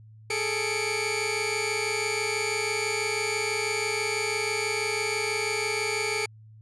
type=tone cluster; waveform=sawtooth; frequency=415.1 / 441.2 / 2223 / 2353 Hz; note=G#4 / A4 / C#7 / D7; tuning=-1 / +5 / +4 / +3 cents; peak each=-28 dBFS; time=0.3-6.26 s; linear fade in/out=5 ms; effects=added 109 Hz sine -47 dBFS peak until 6.61 s + resampled to 24000 Hz